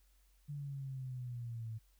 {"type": "exponential sweep", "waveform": "sine", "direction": "down", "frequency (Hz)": [146.83, 110], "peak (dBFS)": -40, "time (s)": [0.48, 1.79], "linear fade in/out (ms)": 20, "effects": ["added 47 Hz sine -66 dBFS peak until 1.99 s", "white hiss -75 dBFS RMS until 1.99 s"]}